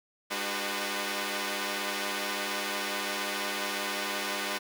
5% pulse tone cluster, 202.9 / 301.5 / 370.1 / 505 Hz, G#3 / D4 / F#4 / B4, -40 / +46 / 0 / +39 cents, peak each -25 dBFS, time 0.3-4.59 s, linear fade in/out 20 ms, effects none

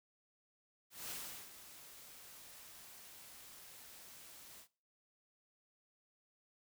white noise with ADSR envelope, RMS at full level -44 dBFS, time 0.9-4.68 s, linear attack 190 ms, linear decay 400 ms, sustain -12 dB, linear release 83 ms, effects noise-tail reverb RT60 0.4 s tail -21 dB re dry

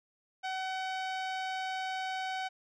sawtooth tone with low-pass filter, 755 Hz, F#5, 35 cents sharp, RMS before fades -36 dBFS, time 0.43-2.49 s, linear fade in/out 20 ms, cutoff 4100 Hz, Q 0.92, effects none

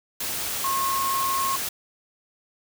sine tone in noise, 1080 Hz, C#6, 45 cents flat, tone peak -23 dBFS, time 0.64-1.56 s, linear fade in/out 5 ms, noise white, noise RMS -29 dBFS, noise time 0.2-1.69 s, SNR +3 dB, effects none

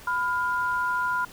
sine tone pair together, 997.7 / 1411 Hz, B5 / F6, +17 / +17 cents, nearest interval tritone, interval 600 cents, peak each -26 dBFS, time 0.07-1.25 s, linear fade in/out 5 ms, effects pink hiss -47 dBFS RMS until 1.32 s

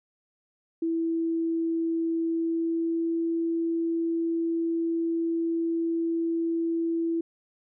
sine tone with pitch glide, 329.6 to 332.1 Hz, E4 to E4, 0 to +13 cents, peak -24 dBFS, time 0.82-7.21 s, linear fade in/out 5 ms, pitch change +13 cents, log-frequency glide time 2.24-3.22 s, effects none

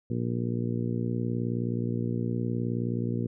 harmonic tone, 59.2 Hz, A#1, 27 cents sharp, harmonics 2 / 3 / 4 / 5 / 6 / 7 / 8, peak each -30 / -34 / -32 / -40 / -37 / -42 / -41 dBFS, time 0.1-3.27 s, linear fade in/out 5 ms, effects none

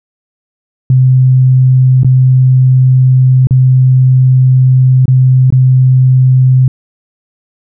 sine tone with dropouts, 129.2 Hz, C3, 21 cents flat, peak -3 dBFS, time 0.9-6.68 s, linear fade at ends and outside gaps 2 ms, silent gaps 2.033-2.046 / 3.471-3.508 / 5.056-5.08 / 5.504-5.524 s, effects none

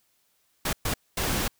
pink noise bursts at uneven times, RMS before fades -27 dBFS, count 3, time 0.65-0.73 / 0.85-0.94 / 1.17-1.48 s, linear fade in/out 5 ms, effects white hiss -69 dBFS RMS until 1.59 s

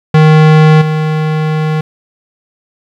square tone with level steps, 155.5 Hz, D#3, 1 cent flat, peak -3 / -11 dBFS, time 0.14-1.81 s, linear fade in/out 5 ms, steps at 0.81 s, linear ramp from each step 10 ms, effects low-pass 3000 Hz 12 dB/octave + 7-bit

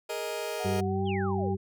sawtooth chord, Ab suspended second, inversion none, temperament just, 415.3 / 467.2 / 623 Hz, Ab4 / Bb4 / Eb5, 0 / +4 / +2 cents, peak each -33 / -32 / -31 dBFS, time 0.09-0.81 s, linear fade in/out 10 ms
sine tone with pitch glide, 735 to 801.5 Hz, F#5 to G5, -12 to +38 cents, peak -35 dBFS, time 0.59-1.55 s, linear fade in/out 20 ms, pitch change +150 cents, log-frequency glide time 0.85-1.07 s
harmonic tone, 96.2 Hz, G2, 32 cents flat, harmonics 1 / 2 / 4, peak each -31 / -31 / -31 dBFS, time 0.64-1.57 s, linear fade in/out 20 ms
sine exponential sweep, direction down, 3520 to 365.5 Hz, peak -36 dBFS, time 1.05-1.53 s, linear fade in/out 50 ms
effects none

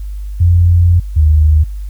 sine tone pair in turn, 87.1 / 76.9 Hz, F2 / D#2, -4 / -20 cents, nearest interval major second, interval 216 cents, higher first, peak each -5 / -5 dBFS, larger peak neither, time 0.4-1 / 1.16-1.64 s, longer first, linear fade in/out 10 ms, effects added 50 Hz sine -20 dBFS peak until 1.89 s + white hiss -50 dBFS RMS until 1.89 s

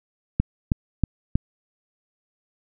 click train, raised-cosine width 5 ms, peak -6 dBFS, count 4, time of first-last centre 0.4-1.355 s, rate 3.14 Hz, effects none

